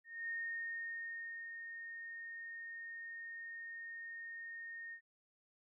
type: tone with ADSR envelope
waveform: sine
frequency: 1843 Hz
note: A#6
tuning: 20 cents flat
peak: -38 dBFS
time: 0.04-5.01 s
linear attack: 250 ms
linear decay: 1200 ms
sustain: -7 dB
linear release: 81 ms
effects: none